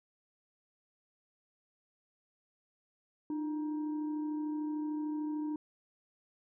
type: tone with frequency modulation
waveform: sine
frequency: 302.3 Hz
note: D#4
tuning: 50 cents flat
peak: -33 dBFS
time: 3.3-5.56 s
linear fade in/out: 2 ms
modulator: 638 Hz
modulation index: 0.31
effects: none